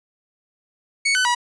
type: tone with pitch steps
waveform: sawtooth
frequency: 2222 / 1507 / 968 Hz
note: C#7 / F#6 / B5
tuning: +4 / +31 / -35 cents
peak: -13 dBFS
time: 1.05-1.35 s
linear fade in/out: 10 ms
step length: 100 ms
effects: resampled to 22050 Hz + 9-bit